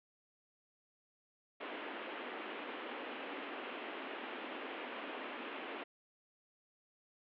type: band-pass noise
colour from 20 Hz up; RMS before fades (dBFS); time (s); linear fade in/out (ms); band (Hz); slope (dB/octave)
pink; -45; 1.6-5.84; 10; 250 to 3200; 48
effects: none